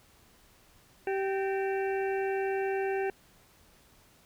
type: harmonic tone with a mistuned harmonic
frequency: 388.2 Hz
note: G4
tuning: 17 cents flat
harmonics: 1 / 2 / 4 / 5 / 6 / 7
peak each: -29 / -35 / -41 / -43 / -45 / -46 dBFS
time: 1.07-3.1 s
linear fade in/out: 2 ms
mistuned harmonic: 5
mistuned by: -110 cents
effects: pink hiss -61 dBFS RMS until 4.25 s